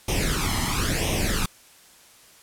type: noise with flanger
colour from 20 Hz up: pink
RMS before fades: -24 dBFS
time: 0.08-1.46 s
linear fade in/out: 5 ms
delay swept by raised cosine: 0.33 to 0.99 ms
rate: 0.98 Hz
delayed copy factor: +0.75
effects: white hiss -52 dBFS RMS until 2.42 s + low-pass 12000 Hz 12 dB/octave